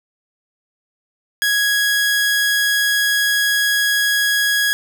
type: tone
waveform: sawtooth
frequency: 1661.2 Hz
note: G#6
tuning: in tune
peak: -11 dBFS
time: 1.42-4.73 s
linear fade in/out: 0 ms
effects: none